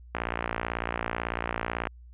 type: click train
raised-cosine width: 0.5 ms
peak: -13 dBFS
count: 101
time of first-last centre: 0.15-1.871 s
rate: 58.1 Hz
effects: added 60 Hz sine -46 dBFS peak until 2.13 s + resampled to 8000 Hz